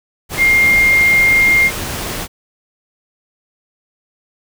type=tone in noise; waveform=sine; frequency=2119 Hz; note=C7; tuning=21 cents sharp; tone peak=-8 dBFS; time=0.37-1.71 s; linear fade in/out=50 ms; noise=pink; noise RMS=-23 dBFS; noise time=0.29-2.28 s; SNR=+12 dB; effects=none